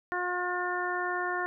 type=harmonic tone; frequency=358.2 Hz; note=F4; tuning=44 cents sharp; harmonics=1 / 2 / 3 / 4 / 5; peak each=-35 / -35 / -35 / -35 / -35 dBFS; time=0.12-1.46 s; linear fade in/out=0 ms; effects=none